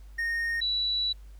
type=tone pair in turn; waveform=triangle / sine; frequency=1849 / 3938 Hz; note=A#6 / B7; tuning=-15 / -6 cents; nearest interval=octave + minor second; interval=1309 cents; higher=second; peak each=-25 dBFS; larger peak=neither; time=0.18-0.61 / 0.61-1.13 s; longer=second; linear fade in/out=10 ms; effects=added 50 Hz sine -44 dBFS peak until 1.39 s + pink hiss -64 dBFS RMS until 1.39 s